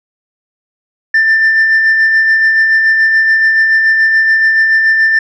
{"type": "tone with tremolo", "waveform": "sine", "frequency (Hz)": 1782, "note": "A6", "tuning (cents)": 22, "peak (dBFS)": -3, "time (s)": [1.14, 5.19], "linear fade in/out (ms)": 5, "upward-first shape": "sine", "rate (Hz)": 7, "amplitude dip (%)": 40, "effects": ["tanh soft clip ceiling -4 dBFS"]}